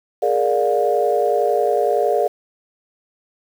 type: chord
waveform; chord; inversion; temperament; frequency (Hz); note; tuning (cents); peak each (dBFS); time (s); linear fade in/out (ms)
sine; Bb dominant seventh; third; equal with one note detuned; 415.3 / 466.2 / 587.3 / 709; Ab4 / Bb4 / D5 / F5; 0 / 0 / 0 / +26; -20; 0.22-2.28; 10
effects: tanh soft clip ceiling -4 dBFS + 7-bit